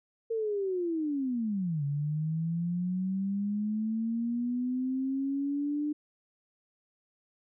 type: linear two-way sweep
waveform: sine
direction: down then up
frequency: 459.6 to 140.5 to 299.6 Hz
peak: -28 dBFS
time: 0.3-5.93 s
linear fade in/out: 10 ms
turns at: 1.84 s
effects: none